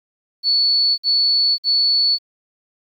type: tone bursts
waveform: sine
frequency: 4435 Hz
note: C#8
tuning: in tune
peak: -13 dBFS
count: 3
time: 0.43-2.186 s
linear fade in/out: 50 ms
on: 550 ms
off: 53 ms
effects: 9-bit